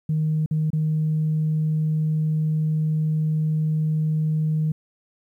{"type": "tone with dropouts", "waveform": "sine", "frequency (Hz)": 155.56, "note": "D#3", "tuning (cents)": 0, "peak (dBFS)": -18, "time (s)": [0.09, 4.72], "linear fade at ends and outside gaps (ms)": 5, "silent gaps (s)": [[0.461, 0.51], [0.704, 0.731]], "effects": ["tanh soft clip ceiling -15 dBFS", "10-bit"]}